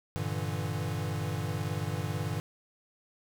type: chord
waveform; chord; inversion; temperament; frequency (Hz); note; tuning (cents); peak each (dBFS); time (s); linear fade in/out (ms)
square; E half-diminished seventh; first; equal; 98 / 116.54 / 146.83 / 164.81; G2 / Bb2 / D3 / E3; 0 / 0 / 0 / 0; -36 / -38 / -37 / -39; 0.16-2.4; 0
effects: none